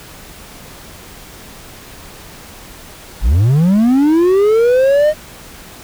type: linear sweep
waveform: triangle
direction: up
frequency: 41.59 to 622.3 Hz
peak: -6 dBFS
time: 3.21-5.14 s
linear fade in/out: 50 ms
effects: pink hiss -36 dBFS RMS until 5.83 s